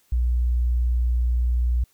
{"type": "tone", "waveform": "sine", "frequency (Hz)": 60.4, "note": "B1", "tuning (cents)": -38, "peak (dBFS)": -18, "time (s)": [0.12, 1.84], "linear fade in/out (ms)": 5, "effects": ["white hiss -63 dBFS RMS until 1.93 s"]}